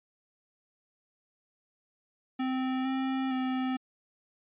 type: tone with pitch steps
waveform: square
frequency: 259.6 / 264.1 / 258.5 Hz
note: C4 / C4 / C4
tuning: -13 / +16 / -21 cents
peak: -29 dBFS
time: 2.39-3.77 s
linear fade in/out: 10 ms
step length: 460 ms
effects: resampled to 8000 Hz